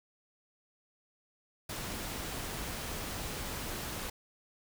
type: noise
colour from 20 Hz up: pink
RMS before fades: -39 dBFS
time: 1.69-4.1 s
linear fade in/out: 5 ms
effects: none